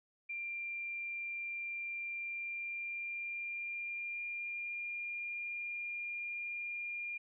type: tone with pitch glide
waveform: sine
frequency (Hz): 2378 to 2407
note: D7 to D7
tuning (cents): +21 to +42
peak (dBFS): -38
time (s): 0.29-7.18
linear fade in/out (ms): 10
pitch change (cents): +21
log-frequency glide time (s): 2.15-4.9
effects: none